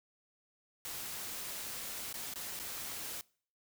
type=noise with dropouts; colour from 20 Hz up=white; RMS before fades=-42 dBFS; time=0.85-3.21 s; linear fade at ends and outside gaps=0 ms; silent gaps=2.127-2.141 / 2.338-2.358 / 2.591-2.598 s; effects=noise-tail reverb RT60 0.5 s tail -24 dB re dry